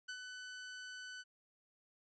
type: tone with ADSR envelope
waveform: sawtooth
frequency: 1500 Hz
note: F#6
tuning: 23 cents sharp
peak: -38 dBFS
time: 0.08-1.24 s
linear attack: 13 ms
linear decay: 71 ms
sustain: -5 dB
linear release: 37 ms
effects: resampled to 16000 Hz